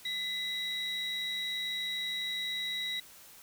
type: tone pair together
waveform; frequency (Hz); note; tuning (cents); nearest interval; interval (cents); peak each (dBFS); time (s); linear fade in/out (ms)
sine; 2014 / 3853; B6 / B7; +33 / -44; major seventh; 1123; -36 / -32; 0.05-3; 5
effects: tanh soft clip ceiling -29 dBFS + white hiss -54 dBFS RMS until 3.42 s